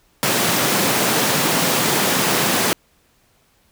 pink high-pass noise, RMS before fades -18 dBFS, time 0.23-2.73 s, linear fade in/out 0 ms, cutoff 150 Hz, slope 24 dB/octave, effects pink hiss -59 dBFS RMS until 3.71 s

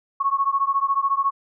sine beating tone pair, 1097 / 1111 Hz, C#6 / C#6, -18 / +4 cents, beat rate 14 Hz, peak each -21 / -22 dBFS, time 0.2-1.31 s, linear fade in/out 10 ms, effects none

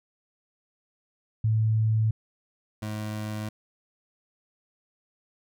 sine / 25% pulse tone pair in turn, 110 / 106.87 Hz, A2 / A2, 0 / -50 cents, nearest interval unison, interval 50 cents, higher first, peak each -20 / -27 dBFS, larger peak first, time 1.44-2.11 / 2.82-3.49 s, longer neither, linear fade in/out 5 ms, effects none

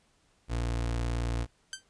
30% pulse tone, 58.3 Hz, A#1, 1 cent sharp, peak -26 dBFS, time 0.48-1.47 s, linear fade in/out 50 ms
10% pulse tone with exponential decay, 1555 Hz, G6, 14 cents flat, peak -23 dBFS, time 1.73-1.84 s, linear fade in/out 1 ms, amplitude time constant 22 ms
effects pink hiss -68 dBFS RMS until 1.89 s + resampled to 22050 Hz

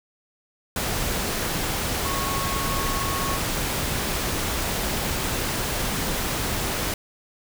sine tone in noise, 1100 Hz, C#6, 14 cents flat, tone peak -29 dBFS, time 2.05-3.37 s, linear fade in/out 2 ms, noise pink, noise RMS -26 dBFS, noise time 0.76-6.94 s, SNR -6 dB, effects none

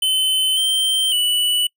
square tone with pitch steps, 3052 / 3128 / 2961 Hz, G7 / G7 / F#7, -47 / -4 / +1 cents, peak -16 dBFS, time 0.02-1.67 s, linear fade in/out 5 ms, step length 550 ms, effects noise-tail reverb RT60 0.1 s tail -26 dB re dry

